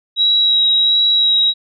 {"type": "tone with vibrato", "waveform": "sine", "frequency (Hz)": 3856, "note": "B7", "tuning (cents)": -42, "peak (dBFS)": -10, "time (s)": [0.16, 1.54], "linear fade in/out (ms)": 50, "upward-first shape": "sine", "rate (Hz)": 1.4, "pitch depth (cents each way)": 12, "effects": []}